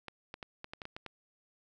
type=clicks; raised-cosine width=0.3 ms; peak=-26 dBFS; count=9; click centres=0.083 / 0.341 / 0.428 / 0.644 / 0.735 / 0.818 / 0.854 / 0.965 / 1.063 s; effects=none